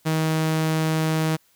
sawtooth tone, 158.5 Hz, D#3, 32 cents sharp, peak -16 dBFS, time 0.05-1.37 s, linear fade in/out 20 ms, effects white hiss -61 dBFS RMS until 1.55 s

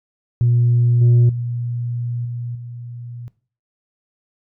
sine tone with level steps, 120 Hz, B2, 49 cents flat, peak -11 / -7 / -21 / -24 / -30 dBFS, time 0.41-3.28 s, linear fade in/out 0 ms, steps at 1.01 / 1.29 / 2.25 / 2.55 s, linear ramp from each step 5 ms, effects noise-tail reverb RT60 0.4 s tail -18 dB re dry + tanh soft clip ceiling -8 dBFS

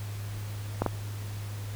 clicks, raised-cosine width 1 ms, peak -11 dBFS, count 2, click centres 0.82 / 0.863 s, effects added 103 Hz sine -34 dBFS peak until 1.75 s + pink hiss -46 dBFS RMS until 1.75 s

